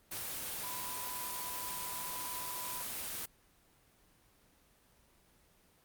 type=tone in noise; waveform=sine; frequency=995 Hz; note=B5; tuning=13 cents sharp; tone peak=-44 dBFS; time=0.63-2.83 s; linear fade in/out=10 ms; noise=white; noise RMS=-40 dBFS; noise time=0.11-3.26 s; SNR=-7 dB; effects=pink hiss -67 dBFS RMS until 5.84 s + Opus 24 kbps